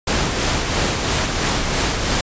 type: noise with tremolo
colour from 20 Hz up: pink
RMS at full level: -18 dBFS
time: 0.07-2.21 s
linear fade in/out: 5 ms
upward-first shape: sine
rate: 3 Hz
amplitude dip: 35%
effects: resampled to 16000 Hz

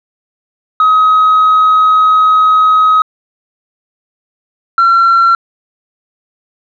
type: tone pair in turn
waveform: sine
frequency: 1267 / 1360.7 Hz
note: D#6 / F6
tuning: +31 / -45 cents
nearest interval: minor second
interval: 124 cents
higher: second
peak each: -3 dBFS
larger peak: neither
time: 0.8-3.02 / 4.78-5.35 s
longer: first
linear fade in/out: 2 ms
effects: tanh soft clip ceiling -3 dBFS

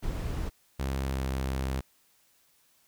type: noise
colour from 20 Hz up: brown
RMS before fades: -32 dBFS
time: 0.02-0.5 s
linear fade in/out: 20 ms
type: tone with pitch glide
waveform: sawtooth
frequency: 67.1 to 66.1 Hz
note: C2 to C2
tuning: +44 to +18 cents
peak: -25 dBFS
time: 0.79-1.81 s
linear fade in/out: 10 ms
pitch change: -26 cents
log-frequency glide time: 1.06-1.22 s
effects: white hiss -66 dBFS RMS until 2.87 s

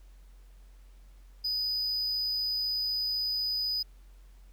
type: tone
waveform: triangle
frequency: 4978 Hz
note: D#8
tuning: in tune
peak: -27 dBFS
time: 1.44-3.83 s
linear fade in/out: 10 ms
effects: added 45 Hz sine -50 dBFS peak until 4.52 s + pink hiss -67 dBFS RMS until 4.52 s

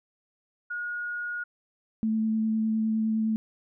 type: tone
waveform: sine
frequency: 1441 Hz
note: F#6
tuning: 46 cents flat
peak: -30 dBFS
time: 0.7-1.44 s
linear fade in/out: 10 ms
type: tone with vibrato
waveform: sine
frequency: 220 Hz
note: A3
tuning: in tune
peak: -23 dBFS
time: 2.03-3.36 s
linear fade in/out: 0 ms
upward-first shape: sine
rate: 9.8 Hz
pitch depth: 11 cents each way
effects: none

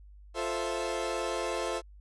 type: chord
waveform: 30% pulse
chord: F major seventh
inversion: none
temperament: equal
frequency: 349.2 / 440 / 523.3 / 659.3 Hz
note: F4 / A4 / C5 / E5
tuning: 0 / 0 / 0 / 0 cents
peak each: -34 / -34 / -33 / -34 dBFS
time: 0.34-1.82 s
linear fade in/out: 50 ms
effects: added 50 Hz sine -49 dBFS peak until 2 s + resampled to 24000 Hz

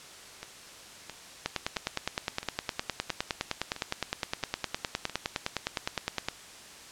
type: two click trains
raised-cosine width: 0.2 ms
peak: -11 / -21 dBFS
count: 48 / 8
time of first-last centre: 1.46-6.285 / 0.43-5.097 s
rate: 9.74 / 1.5 Hz
effects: white hiss -48 dBFS RMS until 6.91 s + low-pass 8000 Hz 12 dB/octave

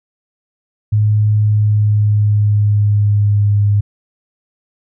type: tone with pitch glide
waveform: sine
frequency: 106 to 102.57 Hz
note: G#2 to G#2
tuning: +36 to -21 cents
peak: -9 dBFS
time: 0.92-3.81 s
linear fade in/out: 10 ms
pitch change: -57 cents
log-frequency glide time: 1.35-3.6 s
effects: none

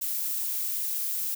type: noise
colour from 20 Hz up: violet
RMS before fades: -30 dBFS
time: 0.01-1.35 s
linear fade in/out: 10 ms
effects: none

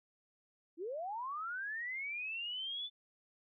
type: linear sweep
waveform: sine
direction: up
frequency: 305.8 to 3520 Hz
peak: -38 dBFS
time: 0.77-2.9 s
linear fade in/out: 50 ms
effects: none

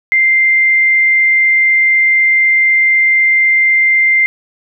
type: tone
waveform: sine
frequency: 2092 Hz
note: C7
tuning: 1 cent flat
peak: -7 dBFS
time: 0.12-4.26 s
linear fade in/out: 0 ms
effects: none

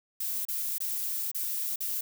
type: noise with dropouts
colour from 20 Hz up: violet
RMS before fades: -32 dBFS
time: 0.2-2.01 s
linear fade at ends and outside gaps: 5 ms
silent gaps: 0.452-0.484 / 0.783-0.803 / 1.315-1.346 / 1.76-1.804 s
effects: none

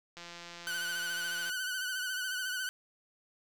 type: click train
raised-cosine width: 0.2 ms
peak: -29 dBFS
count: 229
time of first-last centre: 0.17-1.496 s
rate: 172 Hz
type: tone with vibrato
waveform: sawtooth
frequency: 1500 Hz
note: F#6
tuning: 23 cents sharp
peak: -30 dBFS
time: 0.67-2.69 s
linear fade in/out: 0 ms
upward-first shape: sine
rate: 14 Hz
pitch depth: 50 cents each way
effects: none

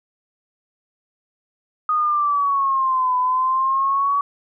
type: exponential two-way sweep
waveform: sine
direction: down then up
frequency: 1244.5 to 1000 to 1137 Hz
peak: -16 dBFS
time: 1.89-4.21 s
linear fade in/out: 2 ms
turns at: 3.17 s
effects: none

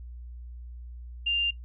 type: tone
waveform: sine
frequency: 2794 Hz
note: F7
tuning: in tune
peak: -23 dBFS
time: 1.26-1.51 s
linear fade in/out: 10 ms
effects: noise-tail reverb RT60 0.1 s tail -20 dB re dry + added 60 Hz sine -39 dBFS peak until 1.64 s

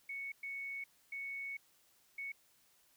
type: tone bursts at uneven times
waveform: sine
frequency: 2217 Hz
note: C#7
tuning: in tune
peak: -40 dBFS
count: 4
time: 0.09-0.32 / 0.43-0.84 / 1.12-1.57 / 2.18-2.32 s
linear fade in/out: 5 ms
effects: white hiss -70 dBFS RMS until 2.96 s

